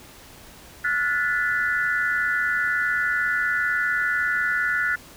sine tone cluster, 1374 / 1454 / 1747 / 1992 Hz, F6 / F#6 / A6 / B6, -29 / -31 / -13 / +14 cents, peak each -31 / -23 / -25 / -30 dBFS, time 0.84-4.96 s, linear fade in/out 10 ms, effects pink hiss -46 dBFS RMS until 5.16 s

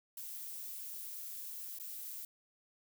violet noise with dropouts, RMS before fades -45 dBFS, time 0.17-2.25 s, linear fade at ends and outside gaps 2 ms, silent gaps 1.787-1.798 s, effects none

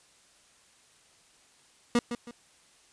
30% pulse tone with echo, 238.8 Hz, A#3, 42 cents sharp, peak -18 dBFS, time 1.95-1.99 s, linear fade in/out 2 ms, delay 160 ms, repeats 2, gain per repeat -10 dB, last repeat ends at 2.31 s, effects white hiss -61 dBFS RMS until 2.92 s + resampled to 22050 Hz

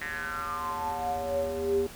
square tone with band-pass filter sweep, 80.2 Hz, E2, 47 cents flat, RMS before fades -31 dBFS, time 0.01-1.87 s, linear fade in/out 5 ms, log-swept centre 1900 to 360 Hz, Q 9.5, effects pink hiss -46 dBFS RMS until 1.95 s

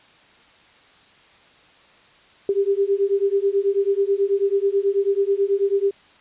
sine beating tone pair, 392.4 / 401.6 Hz, G4 / G4, +2 / +42 cents, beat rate 9.2 Hz, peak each -20 dBFS, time 2.49-5.91 s, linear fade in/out 2 ms, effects white hiss -52 dBFS RMS until 6.2 s + resampled to 8000 Hz

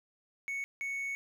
triangle tone bursts at uneven times, 2217 Hz, C#7, in tune, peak -32 dBFS, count 2, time 0.48-0.64 / 0.81-1.15 s, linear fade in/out 0 ms, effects none

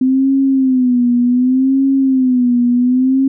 sine tone with vibrato, 256.3 Hz, C4, 36 cents flat, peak -9 dBFS, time 0.01-3.28 s, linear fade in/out 5 ms, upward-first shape sine, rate 0.67 Hz, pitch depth 98 cents each way, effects none

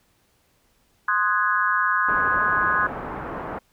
sine chord, Ab dominant seventh, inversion first, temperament equal, 1046.5 / 1244.5 / 1480 / 1661.2 Hz, C6 / Eb6 / Gb6 / Ab6, 0 / 0 / 0 / 0 cents, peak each -24 dBFS, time 1.08-2.87 s, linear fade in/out 5 ms
white low-pass noise, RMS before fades -32 dBFS, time 2.08-3.59 s, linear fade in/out 5 ms, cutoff 1300 Hz, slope 24 dB/octave
effects pink hiss -64 dBFS RMS until 3.72 s

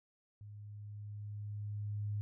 sine tone with level ramp, 103.83 Hz, G#2, in tune, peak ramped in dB -48 to -34 dBFS, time 0.41-2.21 s, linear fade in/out 0 ms, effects none

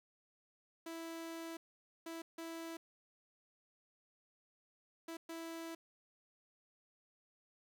sawtooth tone bursts at uneven times, 329.6 Hz, E4, in tune, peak -40 dBFS, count 5, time 0.86-1.57 / 2.06-2.22 / 2.38-2.77 / 5.08-5.17 / 5.29-5.75 s, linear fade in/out 5 ms, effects 11-bit

